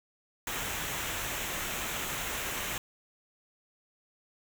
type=noise with comb filter; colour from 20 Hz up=pink; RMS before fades=-35 dBFS; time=0.47-2.78 s; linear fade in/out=2 ms; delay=0.21 ms; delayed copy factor=-0.55; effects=none